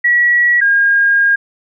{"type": "tone pair in turn", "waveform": "sine", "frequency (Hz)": [1928, 1621.2], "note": ["B6", "G#6"], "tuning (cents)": [-42, -42], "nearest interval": "minor third", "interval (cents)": 300, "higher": "first", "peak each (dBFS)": -8, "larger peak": "neither", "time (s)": [[0.04, 0.61], [0.61, 1.36]], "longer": "second", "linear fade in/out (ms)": 10, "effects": []}